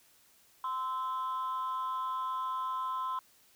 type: tone pair together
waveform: sine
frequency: 1033.4 / 1308 Hz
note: C6 / E6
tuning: -22 / -14 cents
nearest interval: major third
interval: 408 cents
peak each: -31 / -37 dBFS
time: 0.64-3.19 s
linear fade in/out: 2 ms
effects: tanh soft clip ceiling -29 dBFS + white hiss -64 dBFS RMS until 3.55 s